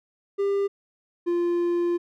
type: tone pair in turn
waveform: triangle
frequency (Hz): 398.6 / 347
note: G4 / F4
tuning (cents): +29 / -11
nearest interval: major second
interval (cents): 240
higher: first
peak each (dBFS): -19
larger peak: neither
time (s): 0.38-0.68 / 1.26-1.98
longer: second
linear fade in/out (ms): 20
effects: none